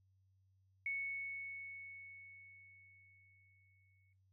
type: tone with exponential decay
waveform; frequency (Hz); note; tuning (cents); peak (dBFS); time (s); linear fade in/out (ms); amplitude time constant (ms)
sine; 2213; C#7; -3; -36; 0.86-4.13; 2; 710
effects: noise-tail reverb RT60 0.2 s tail -19 dB re dry + added 95 Hz sine -70 dBFS peak until 4.32 s